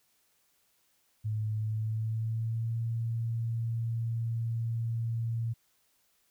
sine tone with pitch glide, 108 to 115.08 Hz, A2 to A#2, -32 to -22 cents, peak -29 dBFS, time 1.24-5.54 s, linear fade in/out 20 ms, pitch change +110 cents, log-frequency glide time 1.54-2.79 s, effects white hiss -71 dBFS RMS until 6.3 s

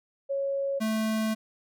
sine / square tone pair in turn, 552 / 219.1 Hz, C#5 / A3, -7 / -7 cents, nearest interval octave + major third, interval 1600 cents, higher first, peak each -26 dBFS, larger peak neither, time 0.29-0.8 / 0.8-1.35 s, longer second, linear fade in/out 20 ms, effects none

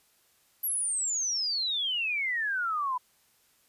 sine exponential sweep, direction down, 11840 to 980 Hz, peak -27 dBFS, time 0.63-2.98 s, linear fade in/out 10 ms, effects white hiss -66 dBFS RMS until 3.68 s + resampled to 32000 Hz

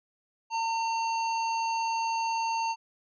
harmonic tone, 909 Hz, A#5, 44 cents flat, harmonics 1 / 3 / 5 / 7, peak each -27 / -37 / -41 / -44 dBFS, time 0.5-2.76 s, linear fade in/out 50 ms, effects none

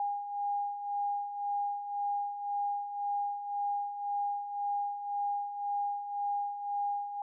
sine beating tone pair, 812 / 813.9 Hz, G#5 / G#5, -39 / -35 cents, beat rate 1.9 Hz, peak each -39 / -32 dBFS, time 0-7.22 s, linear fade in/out 2 ms, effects none

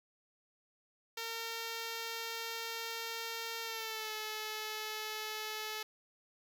5% pulse tone with pitch glide, 457.2 to 431.5 Hz, A#4 to A4, -34 to -34 cents, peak -27 dBFS, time 1.17-5.83 s, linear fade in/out 5 ms, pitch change -100 cents, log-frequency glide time 3.62-4.12 s, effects none

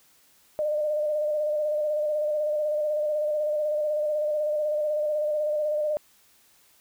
sine tone with vibrato, 603 Hz, D5, 46 cents sharp, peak -23 dBFS, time 0.59-5.97 s, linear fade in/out 0 ms, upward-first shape square, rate 16 Hz, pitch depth 26 cents each way, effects white hiss -60 dBFS RMS until 6.8 s

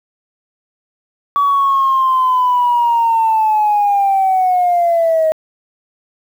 sine linear sweep, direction down, 1141 to 627 Hz, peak -9 dBFS, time 1.36-5.32 s, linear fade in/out 0 ms, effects tanh soft clip ceiling -6 dBFS + 7-bit

